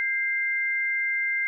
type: tone pair together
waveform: sine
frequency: 1608 / 2093 Hz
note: G6 / C7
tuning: +44 / 0 cents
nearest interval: perfect fourth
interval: 456 cents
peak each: -30 / -24 dBFS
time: 0-1.47 s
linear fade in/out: 0 ms
effects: none